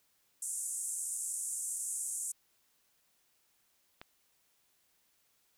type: band-pass noise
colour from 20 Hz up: white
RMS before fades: -38 dBFS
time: 0.42-2.32 s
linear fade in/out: 5 ms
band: 7300 to 9900 Hz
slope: 48 dB/octave
type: click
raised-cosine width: 0.3 ms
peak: -30 dBFS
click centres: 4.015 s
effects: white hiss -73 dBFS RMS until 5.57 s